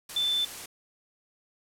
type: tone in noise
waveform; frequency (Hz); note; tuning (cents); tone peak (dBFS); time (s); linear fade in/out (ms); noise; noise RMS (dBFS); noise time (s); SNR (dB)
sine; 3528; A7; +4; -24; 0.16-0.45; 5; white; -40; 0.09-0.66; +13
effects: low-pass 12000 Hz 12 dB/octave